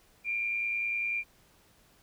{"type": "tone pair together", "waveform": "sine", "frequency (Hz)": [2282, 2392], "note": ["C#7", "D7"], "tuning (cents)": [50, 31], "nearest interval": "minor second", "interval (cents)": 81, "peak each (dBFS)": [-40, -29], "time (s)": [0.24, 1.24], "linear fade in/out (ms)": 50, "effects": ["pink hiss -63 dBFS RMS until 2.02 s"]}